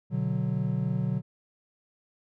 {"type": "chord", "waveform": "triangle", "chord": "B minor", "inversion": "none", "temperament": "equal", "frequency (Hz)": [123.47, 146.83, 185], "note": ["B2", "D3", "F#3"], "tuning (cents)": [0, 0, 0], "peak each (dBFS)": -28, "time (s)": [0.1, 1.22], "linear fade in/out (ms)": 50, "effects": []}